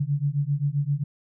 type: beating tone pair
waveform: sine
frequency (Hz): 139.6 / 147.2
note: C#3 / D3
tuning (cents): +13 / +4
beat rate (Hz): 7.6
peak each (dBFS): -25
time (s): 0-1.04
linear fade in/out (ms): 10
effects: none